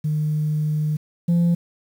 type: tone pair in turn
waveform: sine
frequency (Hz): 152.2 / 171.55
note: D#3 / F3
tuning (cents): -38 / -31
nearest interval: major second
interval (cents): 207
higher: second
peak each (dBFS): -18 / -12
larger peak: second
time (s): 0.04-0.97 / 1.28-1.55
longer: first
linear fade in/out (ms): 10
effects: tanh soft clip ceiling -14 dBFS + 8-bit